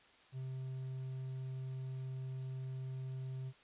triangle tone, 130.81 Hz, C3, in tune, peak -38 dBFS, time 0.32-3.53 s, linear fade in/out 50 ms, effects white hiss -64 dBFS RMS until 3.63 s + resampled to 8000 Hz

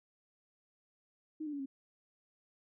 sine tone with pitch steps, 311.1 / 297.1 / 283.6 / 270.8 Hz, D#4 / D4 / C#4 / C#4, 0 / +20 / +40 / -40 cents, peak -37 dBFS, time 1.4-1.66 s, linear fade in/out 10 ms, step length 65 ms, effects none

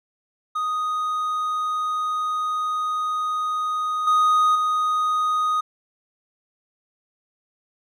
triangle tone with level steps, 1244.5 Hz, D#6, in tune, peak -20 / -13 / -17 dBFS, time 0.55-5.61 s, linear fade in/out 10 ms, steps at 4.07 / 4.55 s, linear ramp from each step 5 ms, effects none

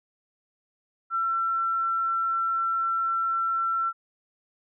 sine tone, 1348 Hz, E6, 38 cents sharp, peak -23 dBFS, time 1.1-3.93 s, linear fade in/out 50 ms, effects none

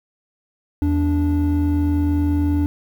triangle tone pair together, 81.7 / 291.1 Hz, E2 / D4, -15 / -15 cents, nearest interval octave + minor seventh, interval 2200 cents, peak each -16 dBFS, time 0.82-2.66 s, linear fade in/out 0 ms, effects tanh soft clip ceiling -7 dBFS + 8-bit

